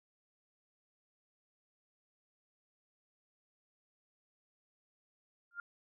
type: tone with exponential growth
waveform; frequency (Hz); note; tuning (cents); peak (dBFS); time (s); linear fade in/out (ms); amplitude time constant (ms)
sine; 1400; F6; +4; -35; 5.51-5.6; 2; 19
effects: none